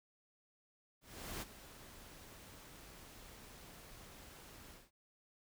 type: noise with ADSR envelope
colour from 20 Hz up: pink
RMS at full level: -43 dBFS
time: 1.01-4.91 s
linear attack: 410 ms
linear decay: 21 ms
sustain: -13 dB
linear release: 190 ms
effects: none